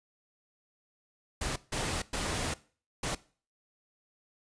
pink noise bursts at uneven times, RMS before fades -33 dBFS, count 4, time 1.41-1.56 / 1.72-2.02 / 2.13-2.54 / 3.03-3.15 s, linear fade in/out 5 ms, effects noise-tail reverb RT60 0.4 s tail -19 dB re dry + resampled to 22050 Hz

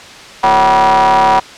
45% pulse ring-modulated tone, 103.83 Hz, G#2, in tune, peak -4 dBFS, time 0.43-1.4 s, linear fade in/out 10 ms, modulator 864 Hz, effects white hiss -33 dBFS RMS until 1.57 s + low-pass 5000 Hz 12 dB/octave

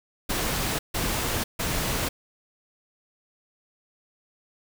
pink noise bursts, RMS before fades -27 dBFS, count 3, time 0.29-2.09 s, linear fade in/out 10 ms, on 500 ms, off 150 ms, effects none

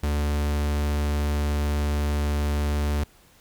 45% pulse tone, 73.42 Hz, D2, in tune, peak -22 dBFS, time 0.03-3.04 s, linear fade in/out 5 ms, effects pink hiss -56 dBFS RMS until 3.4 s

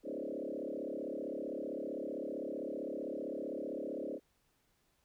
sine tone with frequency modulation, 416.8 Hz, G#4, 6 cents sharp, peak -37 dBFS, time 0.03-4.2 s, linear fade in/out 50 ms, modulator 35.5 Hz, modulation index 4.7, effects pink hiss -75 dBFS RMS until 5.04 s

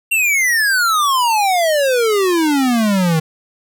square exponential sweep, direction down, 2775 to 155 Hz, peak -13 dBFS, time 0.11-3.2 s, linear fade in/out 10 ms, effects none

